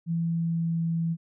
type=tone with pitch glide; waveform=sine; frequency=167 to 165.75 Hz; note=E3 to E3; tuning=+23 to +10 cents; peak=-24 dBFS; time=0.06-1.17 s; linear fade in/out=50 ms; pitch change=-13 cents; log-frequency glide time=0.25-0.84 s; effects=none